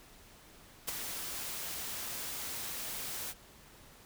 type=noise with ADSR envelope; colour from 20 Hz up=white; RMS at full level=-33 dBFS; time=0.87-3.34 s; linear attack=18 ms; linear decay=12 ms; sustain=-7 dB; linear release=42 ms; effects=pink hiss -57 dBFS RMS until 4.05 s